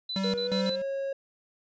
sine tone bursts, 3998 Hz, B7, 20 cents sharp, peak -31 dBFS, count 5, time 0.09-0.758 s, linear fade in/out 5 ms, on 100 ms, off 42 ms
square tone with tremolo, 192.8 Hz, G3, 28 cents flat, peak -28 dBFS, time 0.16-0.82 s, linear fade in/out 2 ms, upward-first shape square, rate 2.8 Hz, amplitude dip 80%
triangle tone with pitch glide, 481.4 to 546.6 Hz, B4 to C#5, -44 to -24 cents, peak -27 dBFS, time 0.24-1.13 s, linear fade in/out 5 ms, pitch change +220 cents, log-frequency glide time 0.41-0.83 s
effects resampled to 16000 Hz

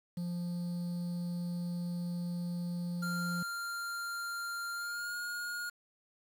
triangle tone, 174.61 Hz, F3, in tune, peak -32 dBFS, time 0.17-3.43 s, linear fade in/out 5 ms
square tone with pitch glide, 1392 to 1431.1 Hz, F6 to F6, -6 to +42 cents, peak -37 dBFS, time 3.02-5.7 s, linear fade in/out 10 ms, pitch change +48 cents, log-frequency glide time 4.73-5.15 s
effects 9-bit

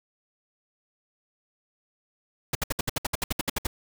pink noise bursts, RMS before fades -26 dBFS, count 14, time 2.53-3.67 s, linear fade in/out 5 ms, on 22 ms, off 64 ms, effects none

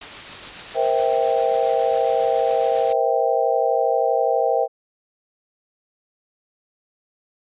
white noise with tremolo, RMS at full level -33 dBFS, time 0.01-2.93 s, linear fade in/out 5 ms, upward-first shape sine, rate 7.3 Hz, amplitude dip 25%
sine chord, C dominant seventh, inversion third, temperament just, 470.9 / 523.3 / 654.1 / 784.9 Hz, Bb4 / C5 / E5 / G5, +18 / 0 / -14 / +2 cents, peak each -22 dBFS, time 0.74-4.68 s, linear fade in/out 50 ms
effects resampled to 8000 Hz

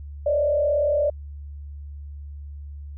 sine tone with frequency modulation, 587 Hz, D5, 1 cent flat, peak -18 dBFS, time 0.26-1.1 s, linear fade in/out 5 ms, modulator 37.4 Hz, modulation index 0.74, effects added 72 Hz sine -34 dBFS peak until 2.97 s

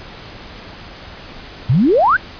sine exponential sweep, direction up, 110 to 1645 Hz, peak -9 dBFS, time 1.69-2.17 s, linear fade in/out 10 ms, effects pink hiss -35 dBFS RMS until 2.39 s + resampled to 11025 Hz

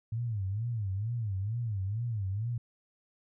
sine tone with vibrato, 106.7 Hz, G#2, 47 cents sharp, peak -30 dBFS, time 0.12-2.58 s, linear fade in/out 5 ms, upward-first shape sine, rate 2.2 Hz, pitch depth 210 cents each way, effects none

